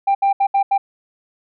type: tone bursts at uneven times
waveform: sine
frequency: 791 Hz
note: G5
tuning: 15 cents sharp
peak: -10 dBFS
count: 5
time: 0.07-0.15 / 0.22-0.33 / 0.4-0.47 / 0.54-0.63 / 0.71-0.78 s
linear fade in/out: 10 ms
effects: tanh soft clip ceiling -11 dBFS